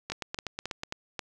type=two click trains; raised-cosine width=0.2 ms; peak=-16 / -16 dBFS; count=5 / 7; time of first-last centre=0.12-1.192 / 0.1-0.834 s; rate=3.73 / 8.17 Hz; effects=none